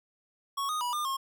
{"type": "tone with pitch steps", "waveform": "square", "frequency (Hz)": [1108, 1238, 974, 1204, 1077], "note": ["C#6", "D#6", "B5", "D6", "C6"], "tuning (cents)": [-1, -9, -24, 43, 50], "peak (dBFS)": -30, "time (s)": [0.57, 1.17], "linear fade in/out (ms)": 10, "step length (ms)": 120, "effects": []}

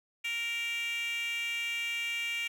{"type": "tone with high-pass filter", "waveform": "10% pulse", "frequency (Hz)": 466.2, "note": "A#4", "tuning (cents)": 0, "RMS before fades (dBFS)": -34, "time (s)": [0.24, 2.48], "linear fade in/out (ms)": 10, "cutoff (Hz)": 2500, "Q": 9.3, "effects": ["11-bit"]}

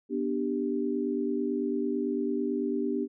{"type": "chord", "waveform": "sine", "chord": "G major", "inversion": "first", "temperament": "just", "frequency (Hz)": [245, 294, 392], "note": ["B3", "D4", "G4"], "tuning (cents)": [-14, 2, 0], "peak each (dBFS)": -31, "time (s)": [0.09, 3.08], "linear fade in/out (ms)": 50, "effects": []}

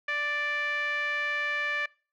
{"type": "tone with low-pass filter", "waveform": "5% pulse", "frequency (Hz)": 587.3, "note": "D5", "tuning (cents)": 0, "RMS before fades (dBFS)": -30, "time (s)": [0.08, 1.86], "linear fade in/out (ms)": 5, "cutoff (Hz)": 2000, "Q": 7.6, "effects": ["noise-tail reverb RT60 0.4 s tail -24 dB re dry"]}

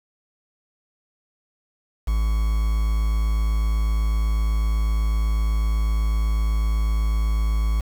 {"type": "tone with quantisation", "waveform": "triangle", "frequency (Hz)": 54, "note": "A1", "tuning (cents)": -32, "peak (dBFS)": -16, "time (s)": [2.07, 7.81], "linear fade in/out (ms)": 10, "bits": 6, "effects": []}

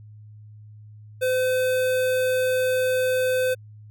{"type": "tone with notch filter", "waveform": "square", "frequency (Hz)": 511, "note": "C5", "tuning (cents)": -41, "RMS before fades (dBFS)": -22, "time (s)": [1.21, 3.55], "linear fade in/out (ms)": 20, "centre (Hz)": 5400, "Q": 1.7, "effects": ["added 106 Hz sine -42 dBFS peak until 3.9 s"]}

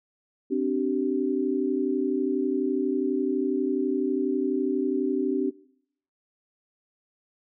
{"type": "chord", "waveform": "sine", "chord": "C suspended second", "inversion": "none", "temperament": "equal with one note detuned", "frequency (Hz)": [261.6, 293.7, 384.2], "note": ["C4", "D4", "G4"], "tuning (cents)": [0, 0, -35], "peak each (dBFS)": -27, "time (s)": [0.5, 5.51], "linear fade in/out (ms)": 20, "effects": ["noise-tail reverb RT60 0.7 s tail -22 dB re dry"]}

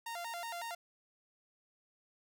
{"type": "tone with vibrato", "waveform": "sawtooth", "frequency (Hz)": 800, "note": "G5", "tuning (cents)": 35, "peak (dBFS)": -36, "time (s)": [0.06, 0.75], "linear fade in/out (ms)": 5, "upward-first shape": "square", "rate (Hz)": 5.4, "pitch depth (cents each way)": 250, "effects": []}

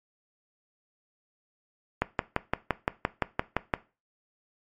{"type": "click train", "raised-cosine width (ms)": 0.5, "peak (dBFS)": -8, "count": 11, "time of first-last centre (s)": [2.02, 3.738], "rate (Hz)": 5.82, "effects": ["noise-tail reverb RT60 0.3 s tail -18 dB re dry", "MP3 64 kbps"]}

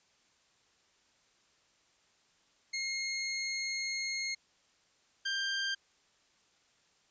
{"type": "tone pair in turn", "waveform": "20% pulse", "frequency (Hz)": [2147, 1584.5], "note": ["C7", "G6"], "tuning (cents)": [44, 18], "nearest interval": "perfect fourth", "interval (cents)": 526, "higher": "first", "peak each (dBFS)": [-28, -27], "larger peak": "second", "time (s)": [[2.73, 4.35], [5.25, 5.75]], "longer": "first", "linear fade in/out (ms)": 10, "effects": ["white hiss -69 dBFS RMS until 7.1 s", "resampled to 16000 Hz"]}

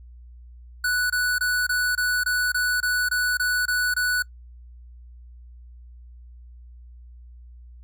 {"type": "tone bursts", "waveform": "square", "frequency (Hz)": 1480, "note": "F#6", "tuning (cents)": 0, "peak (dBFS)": -21, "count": 12, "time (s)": [0.84, 4.224], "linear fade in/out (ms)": 5, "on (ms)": 260, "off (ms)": 24, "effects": ["noise-tail reverb RT60 0.1 s tail -24 dB re dry", "added 60 Hz sine -42 dBFS peak until 7.83 s"]}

